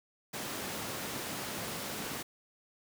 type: high-pass noise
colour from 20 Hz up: pink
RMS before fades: -39 dBFS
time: 0.33-2.23 s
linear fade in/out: 10 ms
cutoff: 150 Hz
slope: 12 dB/octave
effects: none